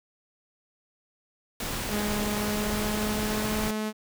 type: noise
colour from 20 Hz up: pink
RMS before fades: -32 dBFS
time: 1.6-3.71 s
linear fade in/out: 2 ms
type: tone with pitch glide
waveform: sawtooth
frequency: 208.3 to 215.1 Hz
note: G#3 to A3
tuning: +5 to -39 cents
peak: -24 dBFS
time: 1.88-3.93 s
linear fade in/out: 50 ms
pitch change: +56 cents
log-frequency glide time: 2.27-3.73 s
effects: none